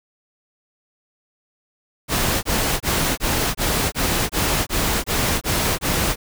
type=noise bursts; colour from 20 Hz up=pink; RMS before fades=-20 dBFS; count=11; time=2.08-6.16 s; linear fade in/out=50 ms; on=350 ms; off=23 ms; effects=none